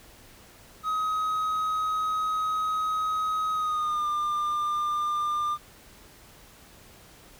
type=tone with pitch glide; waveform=triangle; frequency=1265 to 1198.8 Hz; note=D#6 to D6; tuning=+28 to +35 cents; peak=-23 dBFS; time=0.83-5.58 s; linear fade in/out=50 ms; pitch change=-93 cents; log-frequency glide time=3.52-4.08 s; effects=pink hiss -52 dBFS RMS until 7.39 s